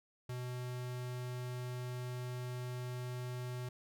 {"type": "tone", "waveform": "square", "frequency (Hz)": 124.6, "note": "B2", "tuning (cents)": 16, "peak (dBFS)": -40, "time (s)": [0.29, 3.69], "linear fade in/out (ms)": 5, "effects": []}